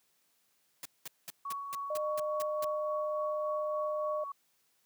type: noise bursts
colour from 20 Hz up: white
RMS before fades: -42 dBFS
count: 9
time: 0.83-2.646 s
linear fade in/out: 2 ms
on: 24 ms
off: 200 ms
type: tone with tremolo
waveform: sine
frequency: 1119 Hz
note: C#6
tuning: 16 cents sharp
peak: -35 dBFS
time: 1.45-4.32 s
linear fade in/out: 5 ms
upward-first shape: sine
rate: 3.5 Hz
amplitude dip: 35%
type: tone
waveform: sine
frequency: 608 Hz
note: D#5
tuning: 40 cents flat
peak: -32 dBFS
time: 1.9-4.24 s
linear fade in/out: 5 ms
effects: white hiss -73 dBFS RMS until 4.85 s + high-pass 100 Hz 12 dB/octave